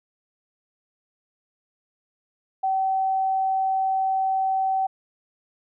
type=tone; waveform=sine; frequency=766 Hz; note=G5; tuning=40 cents flat; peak=-20 dBFS; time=2.63-4.87 s; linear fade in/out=10 ms; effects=none